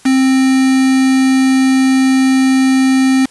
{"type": "tone with quantisation", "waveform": "triangle", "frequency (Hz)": 263.5, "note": "C4", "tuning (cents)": 12, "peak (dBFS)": -6, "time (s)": [0.05, 3.26], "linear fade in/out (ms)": 10, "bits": 3, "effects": ["white hiss -44 dBFS RMS until 3.3 s", "resampled to 24000 Hz"]}